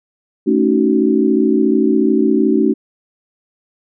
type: chord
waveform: sine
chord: D# half-diminished seventh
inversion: second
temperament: equal with one note detuned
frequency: 220 / 277.2 / 311.1 / 376.9 Hz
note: A3 / C#4 / D#4 / F#4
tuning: 0 / 0 / 0 / +32 cents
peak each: -16 dBFS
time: 0.46-2.74 s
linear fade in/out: 20 ms
effects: none